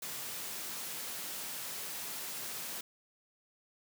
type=high-pass noise; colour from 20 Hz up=white; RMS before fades=-41 dBFS; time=0.02-2.81 s; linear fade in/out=5 ms; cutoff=110 Hz; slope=24 dB/octave; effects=none